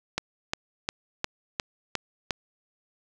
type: click train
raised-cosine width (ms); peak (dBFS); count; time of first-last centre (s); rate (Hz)
0.2; -9; 7; 0.18-2.308; 2.82
effects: none